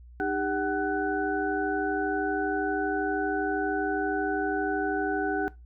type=tone cluster; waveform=sine; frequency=307.2 / 399.8 / 753 / 1493 Hz; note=D#4 / G4 / F#5 / F#6; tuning=-22 / +34 / +30 / +15 cents; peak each=-31 dBFS; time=0.2-5.48 s; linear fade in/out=0 ms; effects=noise-tail reverb RT60 0.2 s tail -18 dB re dry + added 60 Hz sine -46 dBFS peak until 5.65 s